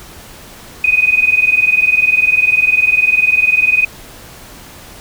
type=tone pair together; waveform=sine; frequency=2489 / 2509 Hz; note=D#7 / D#7; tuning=0 / +14 cents; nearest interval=unison; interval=14 cents; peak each=-11 / -12 dBFS; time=0.84-3.85 s; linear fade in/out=5 ms; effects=pink hiss -36 dBFS RMS until 5 s